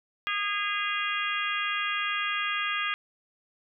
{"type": "harmonic tone with a mistuned harmonic", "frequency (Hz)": 409.9, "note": "G#4", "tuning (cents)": -23, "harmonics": [3, 4, 5, 6, 7, 8], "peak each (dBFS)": [-32, -33, -34, -35, -35, -36], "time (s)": [0.27, 2.94], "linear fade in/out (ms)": 0, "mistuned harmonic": 7, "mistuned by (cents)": -51, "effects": []}